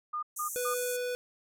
sine tone bursts, 1216 Hz, D#6, 40 cents flat, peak -31 dBFS, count 3, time 0.13-0.744 s, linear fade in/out 10 ms, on 98 ms, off 160 ms
pink band-pass noise, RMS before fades -39 dBFS, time 0.36-0.97 s, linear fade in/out 10 ms, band 6100 to 15000 Hz, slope 96 dB/octave
square tone, 493.9 Hz, B4, in tune, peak -32 dBFS, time 0.56-1.15 s, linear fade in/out 0 ms
effects none

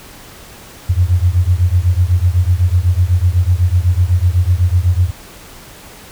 sine beating tone pair, 85.8 / 93.8 Hz, F2 / F#2, -30 / +24 cents, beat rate 8 Hz, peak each -12 / -13 dBFS, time 0.89-5.11 s, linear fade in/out 10 ms, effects pink hiss -37 dBFS RMS until 6.11 s

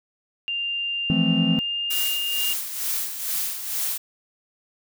sine tone with pitch glide, 2794 to 2818 Hz, F7 to F7, 0 to +15 cents, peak -24 dBFS, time 0.48-2.53 s, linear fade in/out 0 ms, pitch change +15 cents, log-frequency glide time 1.06-2.04 s
triangle chord, F major seventh, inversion third, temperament equal with one note detuned, 164.81 / 174.61 / 217.7 / 261.6 Hz, E3 / F3 / A3 / C4, 0 / 0 / -18 / 0 cents, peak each -22 dBFS, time 1.1-1.59 s, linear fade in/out 0 ms
blue noise with tremolo, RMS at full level -25 dBFS, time 1.9-3.98 s, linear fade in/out 10 ms, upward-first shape sine, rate 2.2 Hz, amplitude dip 60%
effects none

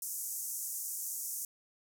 white band-pass noise, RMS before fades -39 dBFS, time 0.02-1.45 s, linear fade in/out 2 ms, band 6000 to 15000 Hz, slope 48 dB/octave, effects none

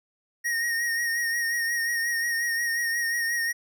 square tone with vibrato, 1864.7 Hz, A#6, in tune, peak -25 dBFS, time 0.44-3.53 s, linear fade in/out 20 ms, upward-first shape sine, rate 5.6 Hz, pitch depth 34 cents each way, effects none

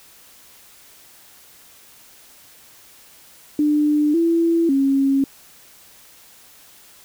sine tone with pitch steps, 298 / 334.1 / 273.2 Hz, D4 / E4 / C#4, +25 / +23 / -25 cents, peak -14 dBFS, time 3.59-5.24 s, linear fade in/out 2 ms, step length 550 ms, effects white hiss -48 dBFS RMS until 7.04 s

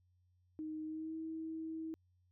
sine tone with pitch glide, 311.1 to 321.1 Hz, D#4 to E4, 0 to -45 cents, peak -40 dBFS, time 0.59-1.94 s, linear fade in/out 0 ms, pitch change +55 cents, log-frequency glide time 0.84-1.16 s, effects added 90 Hz sine -70 dBFS peak until 2.31 s

